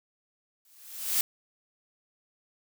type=noise with exponential growth; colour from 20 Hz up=blue; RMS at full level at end=-23 dBFS; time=0.65-1.21 s; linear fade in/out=2 ms; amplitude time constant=120 ms; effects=none